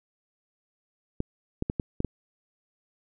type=clicks; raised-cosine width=3 ms; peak=-14 dBFS; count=6; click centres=1.204 / 1.624 / 1.699 / 1.798 / 2.004 / 2.047 s; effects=none